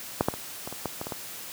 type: clicks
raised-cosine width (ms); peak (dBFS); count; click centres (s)
1; -7 / -8 / -21 / -20 / -23 / -14 / -18 / -20 / -17; 9; 0.209 / 0.285 / 0.339 / 0.675 / 0.726 / 0.857 / 1.014 / 1.069 / 1.122
effects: white hiss -40 dBFS RMS until 1.52 s + high-pass 80 Hz 12 dB/octave